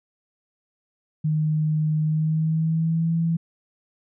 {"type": "tone with pitch glide", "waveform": "sine", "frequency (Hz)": [154.5, 165.59], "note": ["D#3", "E3"], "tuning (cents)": [-12, 8], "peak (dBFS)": -19, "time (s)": [1.24, 3.37], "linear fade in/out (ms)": 10, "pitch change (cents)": 120, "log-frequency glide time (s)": [2.02, 3.15], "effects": []}